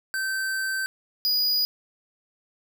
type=tone pair in turn; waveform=square; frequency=1549 / 4918 Hz; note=G6 / D#8; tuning=-21 / -21 cents; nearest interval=octave + minor sixth; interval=2000 cents; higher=second; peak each=-26 / -21 dBFS; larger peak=second; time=0.14-0.86 / 1.25-1.65 s; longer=first; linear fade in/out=0 ms; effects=10-bit